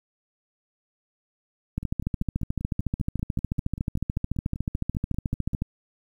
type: two click trains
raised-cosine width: 5 ms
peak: -22 / -13 dBFS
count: 20 / 54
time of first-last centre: 1.83-5.534 / 1.78-5.621 s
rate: 5.13 / 13.8 Hz
effects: 9-bit